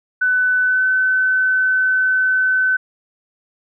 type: tone with pitch glide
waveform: sine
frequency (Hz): 1500 to 1517.4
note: F#6 to F#6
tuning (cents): +23 to +43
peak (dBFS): -13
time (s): 0.21-2.77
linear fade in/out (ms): 10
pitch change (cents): +20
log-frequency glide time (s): 0.62-0.84
effects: none